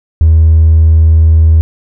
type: tone with hard clipping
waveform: sine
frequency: 79.9 Hz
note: D#2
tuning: 47 cents sharp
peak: -3 dBFS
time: 0.21-1.61 s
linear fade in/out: 0 ms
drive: 1 dB
effects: none